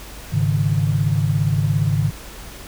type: chord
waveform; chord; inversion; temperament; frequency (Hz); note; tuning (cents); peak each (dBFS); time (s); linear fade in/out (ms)
sine; Ab suspended fourth; none; just; 103.83 / 138.43 / 155.74; Ab2 / Db3 / Eb3; 0 / -2 / +2; -20; 0.32-2.11; 20
effects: added 50 Hz sine -38 dBFS peak until 2.67 s + pink hiss -38 dBFS RMS until 2.67 s